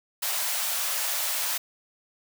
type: high-pass noise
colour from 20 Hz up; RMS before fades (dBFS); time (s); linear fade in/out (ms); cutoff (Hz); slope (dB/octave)
white; -28; 0.22-1.58; 10; 550; 48
effects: none